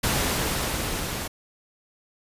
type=noise with level ramp; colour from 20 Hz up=pink; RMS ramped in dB=-23 to -31 dBFS; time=0.03-1.28 s; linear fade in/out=10 ms; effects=resampled to 32000 Hz